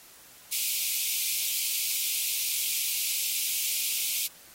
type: high-pass noise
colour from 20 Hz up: white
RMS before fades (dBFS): -29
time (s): 0.52-4.27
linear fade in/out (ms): 5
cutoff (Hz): 2200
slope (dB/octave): 96
effects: white hiss -52 dBFS RMS until 4.54 s + AAC 48 kbps